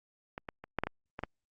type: clicks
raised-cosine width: 0.5 ms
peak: -24 / -25 / -30 / -15 / -15 / -19 / -23 / -18 dBFS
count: 8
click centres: 0.379 / 0.488 / 0.64 / 0.787 / 0.836 / 0.87 / 1.191 / 1.236 s
effects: Opus 48 kbps